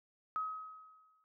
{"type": "tone with exponential decay", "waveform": "sine", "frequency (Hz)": 1271, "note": "D#6", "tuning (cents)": 36, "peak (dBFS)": -32, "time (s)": [0.36, 1.24], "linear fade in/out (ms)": 0, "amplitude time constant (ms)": 190, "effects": []}